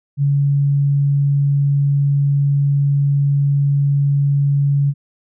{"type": "tone", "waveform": "sine", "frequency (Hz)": 141.3, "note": "C#3", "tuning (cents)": 34, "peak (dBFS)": -12, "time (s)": [0.17, 4.94], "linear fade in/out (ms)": 50, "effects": []}